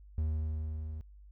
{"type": "tone with level ramp", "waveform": "triangle", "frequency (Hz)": 77.78, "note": "D#2", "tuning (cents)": 0, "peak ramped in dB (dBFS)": [-26, -36], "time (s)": [0.18, 1.01], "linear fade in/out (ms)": 0, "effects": ["added 50 Hz sine -51 dBFS peak until 1.31 s"]}